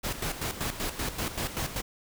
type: noise with tremolo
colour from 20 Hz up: pink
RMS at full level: -31 dBFS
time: 0.03-1.82 s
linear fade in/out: 20 ms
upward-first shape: square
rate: 5.2 Hz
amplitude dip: 65%
effects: none